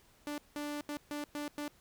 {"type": "tone bursts at uneven times", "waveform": "sawtooth", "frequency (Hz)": 293.7, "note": "D4", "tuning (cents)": 0, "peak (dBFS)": -33, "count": 6, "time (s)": [[0.27, 0.38], [0.56, 0.81], [0.89, 0.97], [1.11, 1.24], [1.35, 1.48], [1.58, 1.68]], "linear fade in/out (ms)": 0, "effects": ["pink hiss -65 dBFS RMS until 1.8 s"]}